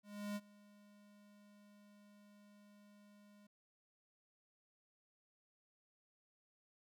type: tone with ADSR envelope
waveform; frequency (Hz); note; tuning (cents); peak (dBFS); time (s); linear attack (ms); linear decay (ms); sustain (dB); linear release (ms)
square; 205.7; G#3; -16; -40; 0.03-3.47; 330; 41; -23; 6
effects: none